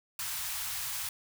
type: band-stop noise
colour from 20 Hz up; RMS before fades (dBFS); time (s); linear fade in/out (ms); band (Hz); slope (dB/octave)
white; -36; 0.19-1.09; 2; 130 to 840; 24
effects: none